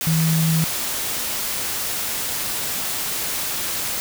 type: tone in noise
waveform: sine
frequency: 161.1 Hz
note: E3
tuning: 39 cents flat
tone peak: -16 dBFS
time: 0.07-0.64 s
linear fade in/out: 0 ms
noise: white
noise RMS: -25 dBFS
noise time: 0.01-4 s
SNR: +6 dB
effects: none